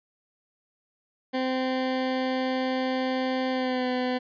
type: tone with pitch glide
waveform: 20% pulse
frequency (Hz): 259 to 252.1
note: C4 to B3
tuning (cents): -17 to +36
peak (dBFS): -20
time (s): 1.33-4.19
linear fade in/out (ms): 20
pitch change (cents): -47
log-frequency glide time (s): 3.51-3.87
effects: resampled to 11025 Hz